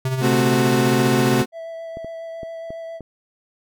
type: tone with tremolo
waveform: square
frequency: 130.81 Hz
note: C3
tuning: in tune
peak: -19 dBFS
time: 0.05-1.42 s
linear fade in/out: 2 ms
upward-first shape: sine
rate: 15 Hz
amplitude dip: 50%
type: chord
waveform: 35% pulse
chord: F# diminished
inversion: first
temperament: equal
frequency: 220 / 261.6 / 370 Hz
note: A3 / C4 / F#4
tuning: 0 / 0 / 0 cents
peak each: -19 dBFS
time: 0.2-1.46 s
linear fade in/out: 50 ms
type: tone with vibrato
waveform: triangle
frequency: 659.3 Hz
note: E5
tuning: in tune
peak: -28 dBFS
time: 1.52-3.01 s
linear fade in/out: 50 ms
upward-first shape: sine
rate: 7.3 Hz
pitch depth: 11 cents each way
type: clicks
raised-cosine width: 2 ms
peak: -21 dBFS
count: 5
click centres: 1.971 / 2.046 / 2.432 / 2.705 / 3.007 s
effects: none